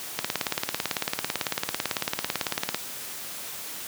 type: click train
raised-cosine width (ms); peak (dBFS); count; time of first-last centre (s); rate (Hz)
0.2; -7; 47; 0.19-2.746; 18
effects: white hiss -37 dBFS RMS until 3.87 s + high-pass 100 Hz 12 dB/octave